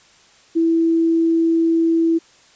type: tone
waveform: sine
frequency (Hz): 329.6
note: E4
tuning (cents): 0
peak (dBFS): -13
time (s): 0.55-2.19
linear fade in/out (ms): 20
effects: white hiss -51 dBFS RMS until 2.55 s + resampled to 16000 Hz